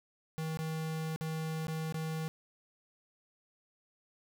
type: tone with dropouts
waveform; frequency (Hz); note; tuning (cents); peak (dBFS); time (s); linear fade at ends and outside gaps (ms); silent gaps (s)
square; 159.1; D#3; +39; -35; 0.38-2.28; 0; 0.572-0.59 / 1.161-1.21 / 1.669-1.682 / 1.924-1.943
effects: none